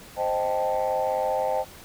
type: chord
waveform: sine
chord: A half-diminished seventh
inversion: first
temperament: equal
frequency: 523.3 / 622.3 / 784 / 880 Hz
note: C5 / Eb5 / G5 / A5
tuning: 0 / 0 / 0 / 0 cents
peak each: -26 / -27 / -27 / -29 dBFS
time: 0.16-1.65 s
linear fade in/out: 50 ms
effects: tanh soft clip ceiling -16 dBFS + pink hiss -46 dBFS RMS until 1.84 s